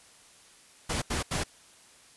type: noise bursts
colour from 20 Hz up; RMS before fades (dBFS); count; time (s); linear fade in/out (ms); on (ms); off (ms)
pink; -30; 3; 0.89-1.438; 10; 130; 79
effects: white hiss -56 dBFS RMS until 2.16 s + resampled to 24000 Hz